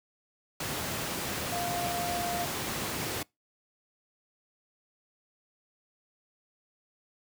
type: tone in noise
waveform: sine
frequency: 700 Hz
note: F5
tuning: 4 cents sharp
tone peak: -32 dBFS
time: 1.52-2.45 s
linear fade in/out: 5 ms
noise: pink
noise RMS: -33 dBFS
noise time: 0.6-3.23 s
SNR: -2 dB
effects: noise-tail reverb RT60 0.2 s tail -25 dB re dry + high-pass 100 Hz 12 dB/octave